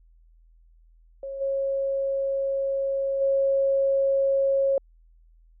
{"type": "tone with level steps", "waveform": "sine", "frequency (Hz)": 546, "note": "C#5", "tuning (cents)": -26, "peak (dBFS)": [-31, -23, -19], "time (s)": [1.23, 4.78], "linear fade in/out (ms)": 2, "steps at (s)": [1.4, 3.2], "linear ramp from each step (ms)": 20, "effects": ["added 41 Hz sine -53 dBFS peak until 5.6 s"]}